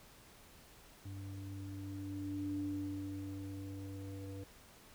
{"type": "tone with low-pass filter sweep", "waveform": "square", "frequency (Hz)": 97.6, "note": "G2", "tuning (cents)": -7, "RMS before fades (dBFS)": -43, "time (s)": [1.05, 4.44], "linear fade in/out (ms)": 5, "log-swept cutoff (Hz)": [220, 420], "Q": 8.4, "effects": ["pink hiss -60 dBFS RMS until 4.94 s"]}